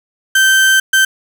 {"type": "tone bursts at uneven times", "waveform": "35% pulse", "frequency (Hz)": 1554, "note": "G6", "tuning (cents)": -16, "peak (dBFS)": -6, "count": 2, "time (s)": [[0.35, 0.8], [0.93, 1.05]], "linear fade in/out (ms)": 5, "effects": ["7-bit"]}